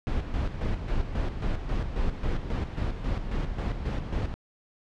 brown noise with tremolo, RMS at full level -27 dBFS, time 0.07-4.34 s, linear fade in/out 0 ms, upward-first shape square, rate 3.7 Hz, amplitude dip 55%, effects low-pass 4000 Hz 12 dB/octave

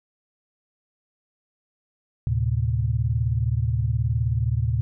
sine tone cluster, 76 / 112 / 131 Hz, D#2 / A2 / C3, -40 / +31 / +2 cents, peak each -26 / -22 / -27 dBFS, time 2.27-4.81 s, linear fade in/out 0 ms, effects none

